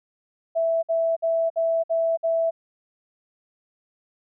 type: tone bursts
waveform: sine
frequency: 659.3 Hz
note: E5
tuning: in tune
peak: -19 dBFS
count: 6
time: 0.55-2.51 s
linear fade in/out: 20 ms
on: 280 ms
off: 56 ms
effects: none